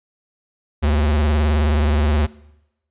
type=tone with vibrato; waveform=square; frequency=74.7 Hz; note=D2; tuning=30 cents sharp; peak=-15 dBFS; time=0.82-2.27 s; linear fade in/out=20 ms; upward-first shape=sine; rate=19 Hz; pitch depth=91 cents each way; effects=noise-tail reverb RT60 0.9 s tail -21 dB re dry + resampled to 8000 Hz